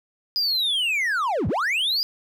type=linear two-way sweep; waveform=triangle; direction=down then up; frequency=4978 to 69.3 to 4978 Hz; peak=-19 dBFS; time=0.36-2.03 s; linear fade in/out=0 ms; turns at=1.48 s; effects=none